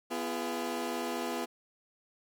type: chord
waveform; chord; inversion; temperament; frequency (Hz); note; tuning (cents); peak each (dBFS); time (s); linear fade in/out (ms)
20% pulse; F diminished; second; equal with one note detuned; 246.9 / 340.5 / 415.3; Cb4 / F4 / Ab4; 0 / -44 / 0; -32 / -32 / -34; 0.1-1.46; 20
effects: none